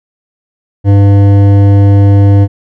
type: tone with hard clipping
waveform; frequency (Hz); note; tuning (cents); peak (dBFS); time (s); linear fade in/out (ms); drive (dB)
sine; 100; G2; +35; -4; 0.84-2.48; 50; 12
effects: none